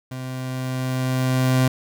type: tone with level ramp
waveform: 30% pulse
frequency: 129.1 Hz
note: C3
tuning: 23 cents flat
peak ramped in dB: -27 to -12 dBFS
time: 0.11-1.68 s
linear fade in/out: 5 ms
effects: none